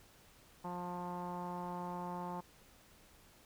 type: tone with low-pass filter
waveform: sawtooth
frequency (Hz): 177.2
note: F3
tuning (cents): +25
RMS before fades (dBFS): -42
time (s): 0.64-2.41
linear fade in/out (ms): 10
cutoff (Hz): 950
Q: 7.1
effects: pink hiss -63 dBFS RMS until 3.45 s